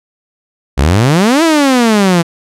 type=exponential two-way sweep; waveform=sawtooth; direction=up then down; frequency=61.74 to 337.5 to 164.7 Hz; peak=-3 dBFS; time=0.77-2.23 s; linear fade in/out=20 ms; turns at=1.43 s; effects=low-pass 10000 Hz 12 dB/octave